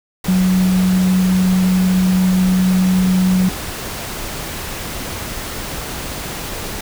sine tone in noise, 185 Hz, F#3, in tune, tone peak -11 dBFS, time 0.28-3.49 s, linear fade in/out 5 ms, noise pink, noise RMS -26 dBFS, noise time 0.24-6.81 s, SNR +12 dB, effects none

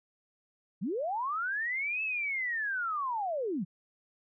sine linear two-way sweep, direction up then down, 150.8 to 2637 to 150.8 Hz, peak -30 dBFS, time 0.81-3.65 s, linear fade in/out 20 ms, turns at 2.03 s, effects none

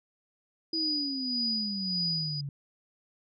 sine exponential sweep, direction down, 329.6 to 138.59 Hz, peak -33 dBFS, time 0.73-2.49 s, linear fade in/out 2 ms
sine tone with tremolo, 4930 Hz, D#8, 17 cents flat, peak -27 dBFS, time 0.73-2.41 s, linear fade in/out 5 ms, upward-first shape sine, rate 1.7 Hz, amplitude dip 55%
effects none

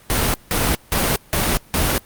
pink noise bursts, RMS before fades -18 dBFS, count 5, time 0.1-1.98 s, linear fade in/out 0 ms, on 240 ms, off 170 ms, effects pink hiss -48 dBFS RMS until 2.05 s + Opus 32 kbps

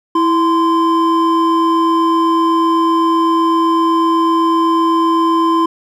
triangle tone pair together, 329.3 / 1035.8 Hz, E4 / C6, -2 / -18 cents, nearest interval octave + minor sixth, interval 1984 cents, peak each -11 dBFS, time 0.15-5.66 s, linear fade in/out 5 ms, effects none

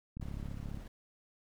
click train, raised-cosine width 5 ms, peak -30 dBFS, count 22, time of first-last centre 0.17-0.773 s, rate 34.8 Hz
brown noise with tremolo, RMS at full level -46 dBFS, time 0.21-0.88 s, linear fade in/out 5 ms, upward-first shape triangle, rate 17 Hz, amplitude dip 30%
effects none

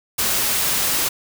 white noise, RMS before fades -20 dBFS, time 0.18-1.09 s, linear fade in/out 10 ms, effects none

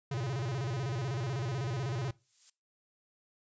square tone with vibrato, 126.7 Hz, B2, 45 cents sharp, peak -33 dBFS, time 0.11-2.11 s, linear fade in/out 5 ms, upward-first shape square, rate 16 Hz, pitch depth 180 cents each way
violet noise with exponential growth, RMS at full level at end -46 dBFS, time 1.99-2.5 s, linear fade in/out 5 ms, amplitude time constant 110 ms
effects noise-tail reverb RT60 0.3 s tail -22 dB re dry + resampled to 16000 Hz

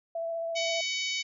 sine tone with vibrato, 665 Hz, E5, 15 cents sharp, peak -30 dBFS, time 0.15-0.81 s, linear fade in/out 5 ms, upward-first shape sine, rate 15 Hz, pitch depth 12 cents each way
harmonic tone, 752 Hz, F#5, 28 cents sharp, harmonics 3 / 4 / 5 / 6 / 7 / 8 / 9, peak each -33 / -35 / -37 / -39 / -40 / -41 / -42 dBFS, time 0.55-1.23 s, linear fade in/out 20 ms
effects none

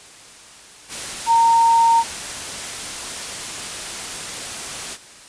sine tone in noise, 920 Hz, A#5, 23 cents flat, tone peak -11 dBFS, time 1.26-2.04 s, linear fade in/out 50 ms, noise white, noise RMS -29 dBFS, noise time 0.88-4.98 s, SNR +15 dB, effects white hiss -43 dBFS RMS until 5.28 s + resampled to 22050 Hz

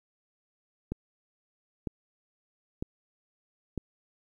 click train, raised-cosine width 3 ms, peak -19 dBFS, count 4, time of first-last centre 0.92-3.777 s, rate 1.05 Hz, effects 10-bit

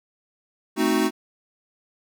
square chord, A diminished seventh, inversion none, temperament equal, 220 / 261.6 / 311.1 / 370 Hz, A3 / C4 / Eb4 / Gb4, 0 / 0 / 0 / 0 cents, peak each -26 / -26 / -24 / -25 dBFS, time 0.76-1.11 s, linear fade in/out 50 ms, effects none

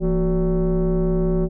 sine tone with frequency modulation, 170.5 Hz, F3, 41 cents flat, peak -14 dBFS, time 0-1.49 s, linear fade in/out 50 ms, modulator 203 Hz, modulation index 1.3, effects tanh soft clip ceiling -15 dBFS

